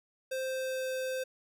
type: tone with pitch glide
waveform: square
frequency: 523 to 518.8 Hz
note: C5 to C5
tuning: -1 to -15 cents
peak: -33 dBFS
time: 0.31-1.24 s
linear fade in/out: 10 ms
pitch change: -14 cents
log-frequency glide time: 0.45-0.92 s
effects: none